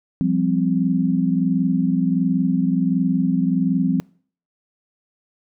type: chord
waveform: sine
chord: F suspended second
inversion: none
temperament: equal with one note detuned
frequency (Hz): 174.61 / 196 / 259.8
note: F3 / G3 / C4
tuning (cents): 0 / 0 / -12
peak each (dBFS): -20 / -22 / -20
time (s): 0.21-4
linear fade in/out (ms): 0
effects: noise-tail reverb RT60 0.5 s tail -26 dB re dry